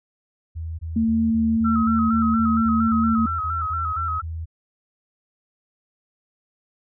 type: tone bursts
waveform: sine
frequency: 81.4 Hz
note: E2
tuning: 21 cents flat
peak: -27 dBFS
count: 15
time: 0.55-4.458 s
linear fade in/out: 20 ms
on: 240 ms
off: 22 ms
type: tone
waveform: sine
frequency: 225.6 Hz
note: A3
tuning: 44 cents sharp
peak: -17 dBFS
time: 0.96-3.26 s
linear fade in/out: 5 ms
type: tone with vibrato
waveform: sine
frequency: 1308 Hz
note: E6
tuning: 14 cents flat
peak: -23 dBFS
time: 1.64-4.22 s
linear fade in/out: 20 ms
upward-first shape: square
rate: 4.3 Hz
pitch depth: 50 cents each way
effects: none